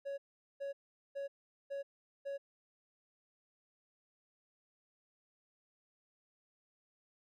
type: tone bursts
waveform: triangle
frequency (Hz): 557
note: C#5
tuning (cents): +8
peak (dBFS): -36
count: 5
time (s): 0.05-2.38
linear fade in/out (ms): 20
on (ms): 130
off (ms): 420
effects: none